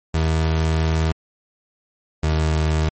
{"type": "tone pair in turn", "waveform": "30% pulse", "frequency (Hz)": [80, 78.13], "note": ["D#2", "D#2"], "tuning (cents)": [49, 8], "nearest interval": "unison", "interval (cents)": 41, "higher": "first", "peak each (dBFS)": -14, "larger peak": "neither", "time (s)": [[0.14, 1.12], [2.23, 2.89]], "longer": "first", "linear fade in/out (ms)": 5, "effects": ["MP3 32 kbps"]}